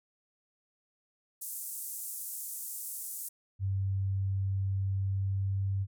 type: band-pass noise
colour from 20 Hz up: white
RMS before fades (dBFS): -40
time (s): 1.41-3.29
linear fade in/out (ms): 10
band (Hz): 7700 to 15000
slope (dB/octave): 24
type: tone with pitch glide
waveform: sine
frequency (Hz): 97 to 97.62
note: G2 to G2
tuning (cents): -18 to -7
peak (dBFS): -28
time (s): 3.59-5.87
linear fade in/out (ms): 50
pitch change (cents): +11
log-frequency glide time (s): 4.94-5.69
effects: none